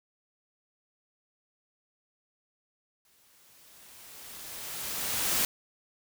white noise with exponential growth, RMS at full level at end -26 dBFS, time 3.05-5.45 s, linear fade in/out 1 ms, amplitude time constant 520 ms, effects none

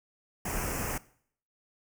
pink band-stop noise, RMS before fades -33 dBFS, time 0.45-0.98 s, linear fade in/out 5 ms, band 2700 to 5400 Hz, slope 48 dB/octave, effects noise-tail reverb RT60 0.6 s tail -20 dB re dry

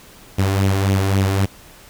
sawtooth tone with flanger, 97.2 Hz, G2, 14 cents flat, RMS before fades -17 dBFS, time 0.38-1.46 s, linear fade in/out 10 ms, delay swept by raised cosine 0.31 to 2.91 ms, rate 3.7 Hz, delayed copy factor +0.55, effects pink hiss -44 dBFS RMS until 1.89 s

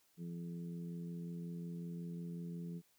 harmonic tone, 85.5 Hz, F2, 36 cents flat, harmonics 2 / 3 / 4 / 5, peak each -42 / -55 / -57 / -56 dBFS, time 0.17-2.82 s, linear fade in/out 50 ms, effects white hiss -73 dBFS RMS until 2.98 s

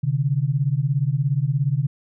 sine beating tone pair, 130.81 / 147.81 Hz, C3 / D3, 0 / +11 cents, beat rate 17 Hz, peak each -21 dBFS, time 0.03-1.87 s, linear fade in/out 10 ms, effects none

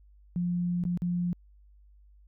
sine tone with dropouts, 175.8 Hz, F3, 12 cents sharp, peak -26 dBFS, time 0.36-1.33 s, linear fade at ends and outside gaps 0 ms, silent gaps 0.838-0.852 / 0.974-1.02 s, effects added 50 Hz sine -54 dBFS peak until 2.27 s

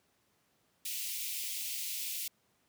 white high-pass noise, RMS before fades -38 dBFS, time 0.85-2.28 s, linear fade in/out 5 ms, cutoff 2200 Hz, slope 48 dB/octave, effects pink hiss -73 dBFS RMS until 2.68 s + high-pass 100 Hz 12 dB/octave

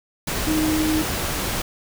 sine tone in noise, 311.2 Hz, D#4, in tune, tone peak -19 dBFS, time 0.47-1.02 s, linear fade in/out 5 ms, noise pink, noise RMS -25 dBFS, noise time 0.27-1.62 s, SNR +3 dB, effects none

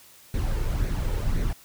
brown noise with flanger, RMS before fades -25 dBFS, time 0.34-1.53 s, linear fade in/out 2 ms, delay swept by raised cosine 0.48 to 2.28 ms, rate 1.9 Hz, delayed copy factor +0.5, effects white hiss -52 dBFS RMS until 1.64 s

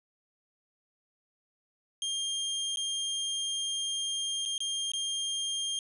sawtooth tone with dropouts, 3205 Hz, G7, 38 cents sharp, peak -27 dBFS, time 2.02-5.79 s, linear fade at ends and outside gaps 1 ms, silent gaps 2.76-2.771 / 4.453-4.458 / 4.58-4.604 / 4.918-4.935 s, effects resampled to 24000 Hz

